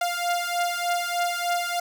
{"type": "beating tone pair", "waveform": "sawtooth", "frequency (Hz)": [698.5, 701.8], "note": ["F5", "F5"], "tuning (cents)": [0, 8], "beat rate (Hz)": 3.3, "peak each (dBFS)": -23, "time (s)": [0.01, 1.8], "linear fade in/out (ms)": 5, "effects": []}